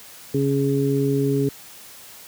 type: harmonic tone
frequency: 138.7 Hz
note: C#3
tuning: 1 cent sharp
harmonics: 1 / 2 / 3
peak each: -22 / -22 / -22 dBFS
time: 0.34-1.49 s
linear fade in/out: 5 ms
effects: white hiss -43 dBFS RMS until 2.27 s + high-pass 60 Hz 12 dB/octave